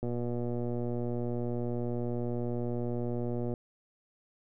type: click train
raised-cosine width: 2 ms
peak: -22 dBFS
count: 422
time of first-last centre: 0.03-3.538 s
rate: 120 Hz
effects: none